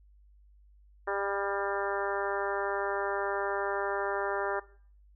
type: harmonic tone with a mistuned harmonic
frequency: 199.3 Hz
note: G3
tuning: 29 cents sharp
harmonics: 2 / 3 / 4 / 5 / 6 / 7 / 8 / 9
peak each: -34 / -36 / -37 / -38 / -39 / -39 / -40 / -41 dBFS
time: 1.07-4.6 s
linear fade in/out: 10 ms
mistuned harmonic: 5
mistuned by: -21 cents
effects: noise-tail reverb RT60 0.5 s tail -19 dB re dry + added 50 Hz sine -56 dBFS peak until 5.15 s